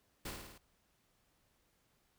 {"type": "noise with echo", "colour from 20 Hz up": "pink", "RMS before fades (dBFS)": -43, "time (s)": [0.25, 0.31], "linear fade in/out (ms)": 5, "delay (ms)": 54, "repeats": 5, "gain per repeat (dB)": -3, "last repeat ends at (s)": 0.58, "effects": ["pink hiss -75 dBFS RMS until 2.18 s"]}